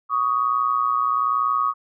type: tone pair together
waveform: sine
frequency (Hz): 1123.4 / 1244.5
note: C#6 / D#6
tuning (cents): +23 / 0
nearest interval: major second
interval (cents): 177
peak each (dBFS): -21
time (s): 0.09-1.74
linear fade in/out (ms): 50
effects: none

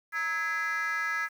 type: tone with frequency modulation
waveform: sine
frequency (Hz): 1661.2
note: G#6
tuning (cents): 0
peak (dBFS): -25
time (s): 0.12-1.29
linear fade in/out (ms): 50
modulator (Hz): 364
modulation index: 1.1
effects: tanh soft clip ceiling -27 dBFS + 9-bit

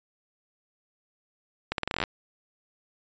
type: accelerating click train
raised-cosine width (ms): 0.3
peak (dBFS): -11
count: 12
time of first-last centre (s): 1.72-2.038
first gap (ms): 62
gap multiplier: 0.83
effects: resampled to 16000 Hz

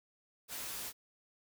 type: noise with comb filter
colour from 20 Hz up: white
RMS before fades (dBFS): -42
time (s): 0.48-0.93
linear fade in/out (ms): 50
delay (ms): 13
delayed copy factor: -0.65
effects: none

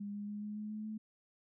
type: tone with pitch steps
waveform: sine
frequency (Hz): 203.2 / 205.3 / 207.5 / 209.6 / 211.8 / 214 / 216.3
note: G#3 / G#3 / G#3 / G#3 / G#3 / A3 / A3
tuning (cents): -38 / -20 / -1 / +16 / +34 / -48 / -29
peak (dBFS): -39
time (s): 0-0.98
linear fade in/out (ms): 10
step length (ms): 140
effects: none

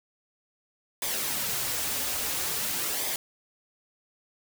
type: noise with flanger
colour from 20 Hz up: white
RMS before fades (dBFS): -30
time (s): 1.02-3.16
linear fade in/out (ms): 2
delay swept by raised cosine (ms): 0.7 to 6.1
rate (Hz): 0.49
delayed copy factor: -0.5
effects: none

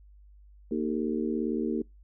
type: harmonic tone with a mistuned harmonic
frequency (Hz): 77.78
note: D#2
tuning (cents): 0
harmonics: 3 / 4 / 5 / 6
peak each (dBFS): -30 / -32 / -33 / -36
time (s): 0.71-1.82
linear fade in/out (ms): 5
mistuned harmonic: 6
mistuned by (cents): -60
effects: noise-tail reverb RT60 0.2 s tail -25 dB re dry + added 50 Hz sine -51 dBFS peak until 2.03 s

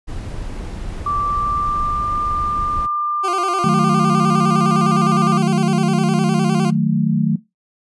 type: noise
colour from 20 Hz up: brown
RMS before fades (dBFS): -27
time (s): 0.07-2.87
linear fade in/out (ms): 20
type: tone with pitch glide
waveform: sine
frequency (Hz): 1168 to 1194.6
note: D6 to D6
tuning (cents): -10 to +29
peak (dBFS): -17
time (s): 1.06-5.38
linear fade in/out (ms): 5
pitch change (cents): +39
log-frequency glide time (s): 1.21-2.14
type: tone with vibrato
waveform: 20% pulse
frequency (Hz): 367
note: F#4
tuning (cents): -14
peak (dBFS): -16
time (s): 3.23-6.71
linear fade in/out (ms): 20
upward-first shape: square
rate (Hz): 9.8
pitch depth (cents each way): 78
type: chord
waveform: sine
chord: D# diminished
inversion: none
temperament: equal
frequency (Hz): 155.56 / 185 / 220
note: D#3 / F#3 / A3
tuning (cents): 0 / 0 / 0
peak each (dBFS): -18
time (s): 3.64-7.36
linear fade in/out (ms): 5
effects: noise-tail reverb RT60 0.2 s tail -19 dB re dry + resampled to 24000 Hz

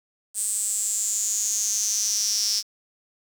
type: tone with high-pass filter sweep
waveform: square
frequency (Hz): 106.7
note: G#2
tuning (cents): +47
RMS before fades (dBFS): -25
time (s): 0.34-2.63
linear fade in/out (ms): 50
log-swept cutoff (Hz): 8400 to 5300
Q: 9.3
effects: 8-bit

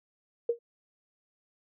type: tone with exponential decay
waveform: sine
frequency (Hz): 470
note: A#4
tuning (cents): +14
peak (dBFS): -20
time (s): 0.49-0.59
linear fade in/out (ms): 5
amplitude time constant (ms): 21
effects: none

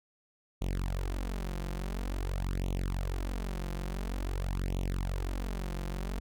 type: tone with flanger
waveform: sawtooth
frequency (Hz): 46.05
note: F#1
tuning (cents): -7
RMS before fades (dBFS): -34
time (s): 0.61-6.2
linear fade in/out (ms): 10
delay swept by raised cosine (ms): 0.3 to 5.8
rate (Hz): 0.48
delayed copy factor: +0.9
effects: none

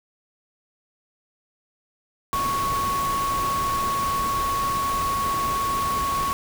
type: tone in noise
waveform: sine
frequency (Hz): 1108.7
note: C#6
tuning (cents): 0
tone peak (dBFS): -22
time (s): 2.33-6.33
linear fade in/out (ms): 0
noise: pink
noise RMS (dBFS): -31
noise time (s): 2.33-6.33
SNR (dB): +6
effects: none

